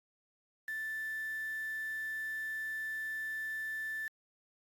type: tone with quantisation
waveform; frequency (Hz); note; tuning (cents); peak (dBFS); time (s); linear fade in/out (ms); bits
sine; 1760; A6; 0; -36; 0.68-4.08; 2; 8
effects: AAC 64 kbps